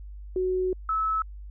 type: tone pair in turn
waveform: sine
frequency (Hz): 370 / 1300.4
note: F#4 / E6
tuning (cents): 0 / -24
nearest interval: octave + minor seventh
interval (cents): 2176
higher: second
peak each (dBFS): -23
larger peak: neither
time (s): 0.36-0.73 / 0.89-1.22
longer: first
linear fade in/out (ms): 2
effects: added 50 Hz sine -38 dBFS peak until 1.5 s